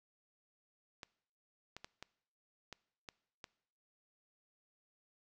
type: clicks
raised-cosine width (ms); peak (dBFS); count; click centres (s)
0.2; -29; 7; 1.032 / 1.766 / 1.845 / 2.026 / 2.727 / 3.088 / 3.442
effects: noise-tail reverb RT60 0.7 s tail -22 dB re dry